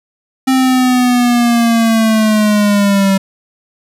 square linear sweep, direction down, 263.5 to 192.6 Hz, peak -9 dBFS, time 0.47-3.18 s, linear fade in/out 10 ms, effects resampled to 32000 Hz + 8-bit

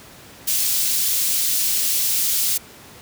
white high-pass noise, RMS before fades -20 dBFS, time 0.47-2.58 s, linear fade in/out 10 ms, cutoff 3600 Hz, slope 12 dB/octave, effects pink hiss -43 dBFS RMS until 3.01 s + high-pass 80 Hz 12 dB/octave

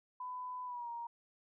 sine tone with pitch glide, 1001 to 939.4 Hz, B5 to A#5, +23 to +13 cents, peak -40 dBFS, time 0.2-1.07 s, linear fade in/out 5 ms, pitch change -110 cents, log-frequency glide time 0.65-0.89 s, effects none

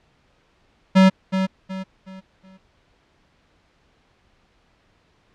square tone with echo, 189.5 Hz, F#3, 42 cents sharp, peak -10 dBFS, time 0.95-1.1 s, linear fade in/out 20 ms, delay 370 ms, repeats 4, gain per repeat -9 dB, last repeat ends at 2.58 s, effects pink hiss -61 dBFS RMS until 5.34 s + low-pass 4000 Hz 12 dB/octave

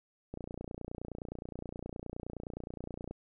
click train, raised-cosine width 2 ms, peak -27 dBFS, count 83, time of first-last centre 0.34-3.11 s, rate 29.6 Hz, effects none

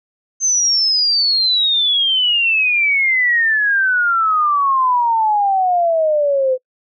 sine exponential sweep, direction down, 6300 to 506 Hz, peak -12 dBFS, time 0.4-6.58 s, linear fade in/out 50 ms, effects noise-tail reverb RT60 0.1 s tail -25 dB re dry

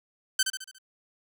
10% pulse tone with echo, 1538 Hz, G6, 33 cents flat, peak -12 dBFS, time 0.39-0.43 s, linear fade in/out 5 ms, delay 71 ms, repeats 5, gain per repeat -6 dB, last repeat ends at 0.785 s, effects none

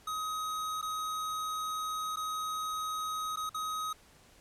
square tone with dropouts, 1262 Hz, D#6, 24 cents sharp, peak -34 dBFS, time 0.07-3.93 s, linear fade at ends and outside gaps 5 ms, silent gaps 0.815-0.825 / 2.16-2.169 / 3.36-3.37 / 3.494-3.544 s, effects pink hiss -60 dBFS RMS until 4.4 s + low-pass 12000 Hz 12 dB/octave

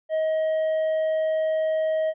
triangle tone, 632 Hz, D#5, 27 cents sharp, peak -19 dBFS, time 0.09-2.14 s, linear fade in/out 50 ms, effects resampled to 8000 Hz

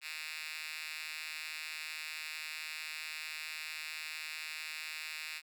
5% pulse tone with high-pass filter, 155.56 Hz, D#3, in tune, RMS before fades -43 dBFS, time 0.01-5.42 s, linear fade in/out 50 ms, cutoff 2700 Hz, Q 5, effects none

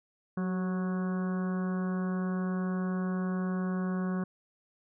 harmonic tone with a mistuned harmonic, 184.1 Hz, F#3, 8 cents flat, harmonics 1 / 2 / 3 / 4 / 5 / 6 / 7 / 8 / 9, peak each -29 / -40 / -45 / -48 / -54 / -44 / -52 / -47 / -53 dBFS, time 0.37-4.24 s, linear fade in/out 5 ms, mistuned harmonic 2, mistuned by +40 cents, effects none

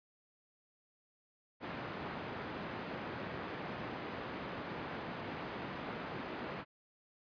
pink band-pass noise, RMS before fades -43 dBFS, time 1.6-6.65 s, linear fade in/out 50 ms, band 150 to 2100 Hz, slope 12 dB/octave, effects resampled to 11025 Hz

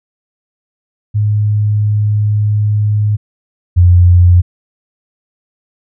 sine tone pair in turn, 105.1 / 88.66 Hz, G#2 / F2, +21 / +27 cents, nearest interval minor third, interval 294 cents, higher first, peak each -9 / -3 dBFS, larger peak second, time 1.14-3.17 / 3.76-4.42 s, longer first, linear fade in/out 20 ms, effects none

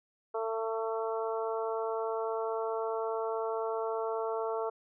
harmonic tone, 223.8 Hz, A3, 30 cents sharp, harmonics 2 / 3 / 4 / 5 / 6, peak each -33 / -37 / -39 / -41 / -43 dBFS, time 0.34-4.7 s, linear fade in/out 10 ms, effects none

